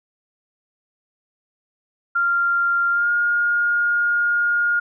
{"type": "tone with pitch glide", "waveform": "sine", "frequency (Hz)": [1390, 1422.5], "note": ["F6", "F6"], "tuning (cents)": [-9, 31], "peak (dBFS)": -16, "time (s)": [2.15, 4.8], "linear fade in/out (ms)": 10, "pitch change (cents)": 40, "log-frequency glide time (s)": [2.91, 3.1], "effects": []}